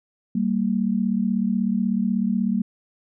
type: tone pair together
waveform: sine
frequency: 193.7 / 230 Hz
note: G3 / A#3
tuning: -20 / -23 cents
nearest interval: minor third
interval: 297 cents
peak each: -22 dBFS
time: 0.35-2.62 s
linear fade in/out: 5 ms
effects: none